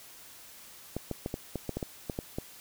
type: clicks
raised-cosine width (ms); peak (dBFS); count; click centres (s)
2; -19; 11; 0.966 / 1.113 / 1.261 / 1.341 / 1.557 / 1.693 / 1.77 / 1.828 / 2.098 / 2.189 / 2.385
effects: white hiss -51 dBFS RMS until 2.6 s